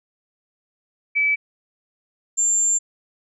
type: tone pair in turn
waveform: sine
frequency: 2300 / 7302 Hz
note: D7 / A#8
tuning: -37 / -37 cents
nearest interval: octave + minor sixth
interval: 2000 cents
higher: second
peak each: -16 dBFS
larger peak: neither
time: 1.15-1.36 / 2.37-2.79 s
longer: second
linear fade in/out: 20 ms
effects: none